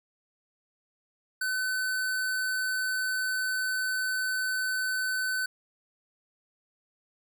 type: tone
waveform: square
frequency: 1515 Hz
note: F#6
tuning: 40 cents sharp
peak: -28 dBFS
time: 1.41-5.46 s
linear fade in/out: 5 ms
effects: none

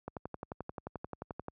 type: click train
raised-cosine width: 1 ms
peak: -25 dBFS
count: 17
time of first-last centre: 0.08-1.484 s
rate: 11.4 Hz
effects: high-pass 60 Hz 12 dB/octave

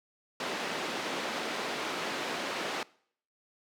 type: band-pass noise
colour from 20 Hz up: pink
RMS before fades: -35 dBFS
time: 0.4-2.83 s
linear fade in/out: 2 ms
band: 300 to 4200 Hz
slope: 12 dB/octave
effects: noise-tail reverb RT60 0.6 s tail -23 dB re dry + high-pass 150 Hz 12 dB/octave

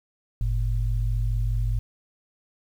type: tone pair together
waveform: sine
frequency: 47.05 / 111.9 Hz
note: F#1 / A2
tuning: +30 / +30 cents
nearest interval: octave + minor third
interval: 1500 cents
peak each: -23 / -26 dBFS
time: 0.41-1.79 s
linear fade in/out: 0 ms
effects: 9-bit

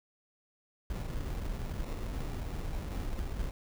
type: noise with sample-and-hold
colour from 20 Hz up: brown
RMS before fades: -36 dBFS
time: 0.9-3.51 s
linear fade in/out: 2 ms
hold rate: 1575 Hz
effects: none

